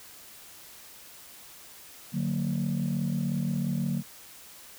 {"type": "chord", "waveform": "sine", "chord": "D augmented", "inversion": "none", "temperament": "just", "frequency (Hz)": [146.83, 183.54, 229.4], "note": ["D3", "F#3", "A#3"], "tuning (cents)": [0, -14, -28], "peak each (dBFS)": [-29, -29, -30], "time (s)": [2.12, 4.03], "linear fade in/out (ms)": 50, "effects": ["tanh soft clip ceiling -21 dBFS", "white hiss -49 dBFS RMS until 4.78 s"]}